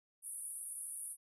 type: band-pass noise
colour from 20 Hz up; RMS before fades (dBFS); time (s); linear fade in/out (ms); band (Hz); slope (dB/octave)
white; -45; 0.22-1.17; 50; 9300 to 11000; 96
effects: none